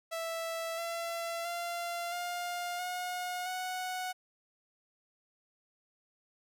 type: tone with pitch steps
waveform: sawtooth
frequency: 659.3 / 674.3 / 689.7 / 705.4 / 721.5 / 737.9 Hz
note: E5 / E5 / F5 / F5 / F#5 / F#5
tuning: 0 / +39 / -22 / +17 / -44 / -5 cents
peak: -31 dBFS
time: 0.11-4.13 s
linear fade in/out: 20 ms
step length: 670 ms
effects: none